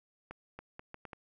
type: accelerating click train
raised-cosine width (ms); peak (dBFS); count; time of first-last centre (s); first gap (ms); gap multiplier
0.5; -29; 6; 0.31-1.132; 280; 0.73
effects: none